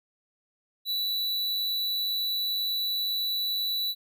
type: tone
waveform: square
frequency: 3951 Hz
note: B7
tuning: in tune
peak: -27 dBFS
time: 0.85-3.95 s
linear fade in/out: 50 ms
effects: none